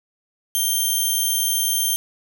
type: tone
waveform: 5% pulse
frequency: 3162 Hz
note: G7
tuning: 14 cents sharp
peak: -10 dBFS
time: 0.55-1.96 s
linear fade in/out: 0 ms
effects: none